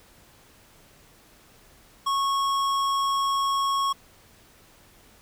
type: tone with tanh clipping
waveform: sine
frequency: 1100 Hz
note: C#6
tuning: 14 cents flat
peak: -24 dBFS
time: 2.06-3.93 s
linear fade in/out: 10 ms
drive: 16 dB
effects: pink hiss -55 dBFS RMS until 5.21 s